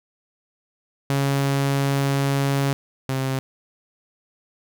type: tone pair in turn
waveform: sawtooth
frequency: 138.59 / 133.13 Hz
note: C#3 / C3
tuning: 0 / +30 cents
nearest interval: minor second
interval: 70 cents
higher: first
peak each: -15 / -18 dBFS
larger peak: first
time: 1.1-2.73 / 3.09-3.39 s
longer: first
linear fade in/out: 0 ms
effects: none